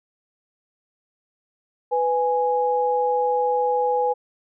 sine tone pair together, 497.2 / 830.6 Hz, B4 / G#5, +12 / 0 cents, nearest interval major sixth, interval 888 cents, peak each -21 dBFS, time 1.91-4.14 s, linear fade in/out 20 ms, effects none

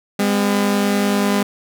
sawtooth tone pair together, 202.5 / 252.8 Hz, G#3 / B3, -43 / +41 cents, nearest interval major third, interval 384 cents, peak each -12 / -18 dBFS, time 0.19-1.43 s, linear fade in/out 5 ms, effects none

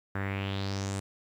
sawtooth tone with low-pass filter sweep, 98 Hz, G2, in tune, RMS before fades -33 dBFS, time 0.15-1 s, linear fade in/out 5 ms, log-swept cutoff 1600 to 8800 Hz, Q 4, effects 10-bit

